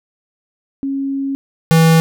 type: tone pair in turn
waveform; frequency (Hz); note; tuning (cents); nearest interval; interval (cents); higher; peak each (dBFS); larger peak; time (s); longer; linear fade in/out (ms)
sine / square; 273.8 / 162.8; C#4 / E3; -21 / -21; major sixth; 900; first; -17 / -8; second; 0.83-1.35 / 1.71-2; first; 0
effects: none